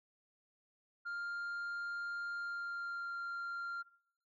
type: tone with pitch glide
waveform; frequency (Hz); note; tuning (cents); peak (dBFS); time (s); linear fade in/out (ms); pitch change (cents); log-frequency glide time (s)
sine; 1400 to 1387.9; F6 to F6; +4 to -11; -36; 1.05-3.83; 20; -15; 2.34-3.16
effects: noise-tail reverb RT60 0.6 s tail -20 dB re dry + tanh soft clip ceiling -38 dBFS